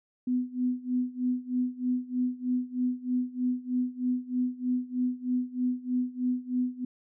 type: tone with tremolo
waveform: sine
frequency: 250.2 Hz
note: B3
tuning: 23 cents sharp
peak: -23 dBFS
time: 0.27-6.85 s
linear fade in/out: 5 ms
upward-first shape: sine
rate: 3.2 Hz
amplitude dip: 90%
effects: none